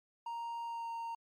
triangle tone with pitch glide, 932.3 to 923.2 Hz, A#5 to A#5, 0 to -17 cents, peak -36 dBFS, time 0.26-1.15 s, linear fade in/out 5 ms, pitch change -17 cents, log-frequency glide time 0.65-0.89 s, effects MP3 64 kbps

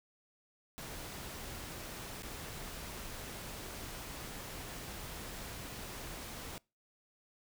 pink noise with dropouts, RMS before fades -45 dBFS, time 0.78-6.58 s, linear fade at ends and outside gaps 0 ms, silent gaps 2.222-2.232 s, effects noise-tail reverb RT60 0.3 s tail -26 dB re dry

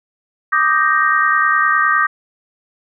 sine chord, Eb major seventh, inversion third, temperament equal, 1174.7 / 1244.5 / 1568 / 1864.7 Hz, D6 / Eb6 / G6 / Bb6, 0 / 0 / 0 / 0 cents, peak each -17 dBFS, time 0.52-2.07 s, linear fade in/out 10 ms, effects none

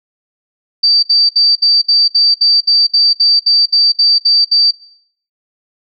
sine tone bursts, 4644 Hz, D8, 20 cents flat, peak -6 dBFS, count 15, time 0.83-4.712 s, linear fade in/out 10 ms, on 200 ms, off 63 ms, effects noise-tail reverb RT60 0.6 s tail -19 dB re dry

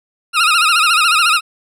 20% pulse tone with vibrato, 1318.5 Hz, E6, in tune, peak -5 dBFS, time 0.33-1.41 s, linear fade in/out 50 ms, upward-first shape sine, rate 14 Hz, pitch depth 120 cents each way, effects low-pass 11000 Hz 12 dB/octave

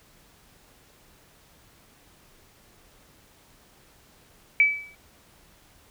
sine tone with exponential decay, 2299 Hz, D7, 37 cents flat, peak -12 dBFS, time 4.6-4.95 s, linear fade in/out 1 ms, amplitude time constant 75 ms, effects pink hiss -57 dBFS RMS until 5.9 s

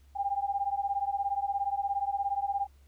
sine beating tone pair, 791 / 808 Hz, G5 / G#5, +15 / -48 cents, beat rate 17 Hz, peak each -31 dBFS, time 0.15-2.67 s, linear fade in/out 20 ms, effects added 69 Hz sine -55 dBFS peak until 2.87 s + pink hiss -69 dBFS RMS until 2.87 s

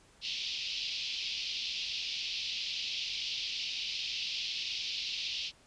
pink band-pass noise, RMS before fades -37 dBFS, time 0.21-5.52 s, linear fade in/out 50 ms, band 2600 to 5200 Hz, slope 48 dB/octave, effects pink hiss -62 dBFS RMS until 5.66 s + resampled to 22050 Hz

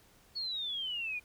sine exponential sweep, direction down, 4435 to 2400 Hz, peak -34 dBFS, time 0.35-1.2 s, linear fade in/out 20 ms, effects pink hiss -63 dBFS RMS until 1.24 s

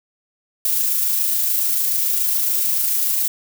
violet noise with amplitude modulation, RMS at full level -18 dBFS, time 0.65-3.28 s, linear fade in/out 2 ms, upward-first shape sine, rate 27 Hz, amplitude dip 25%, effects none

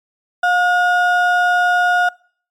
triangle ring-modulated tone, 1077 Hz, C6, 50 cents sharp, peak -7 dBFS, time 0.43-2.09 s, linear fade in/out 5 ms, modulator 364 Hz, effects noise-tail reverb RT60 0.5 s tail -24 dB re dry + MP3 96 kbps

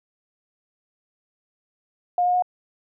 sine tone with pitch steps, 712 / 718.2 / 724.4 Hz, F5 / F5 / F#5, +33 / +48 / -37 cents, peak -17 dBFS, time 2.18-2.423 s, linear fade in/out 2 ms, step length 81 ms, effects none

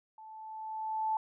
sine tone with level ramp, 875 Hz, A5, 10 cents flat, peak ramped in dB -48 to -27 dBFS, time 0.18-1.17 s, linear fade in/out 2 ms, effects none

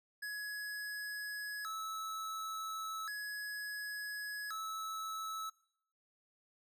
square tone with vibrato, 1480 Hz, F#6, in tune, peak -40 dBFS, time 0.22-5.5 s, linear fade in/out 10 ms, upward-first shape square, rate 0.35 Hz, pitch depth 220 cents each way, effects noise-tail reverb RT60 0.7 s tail -22 dB re dry

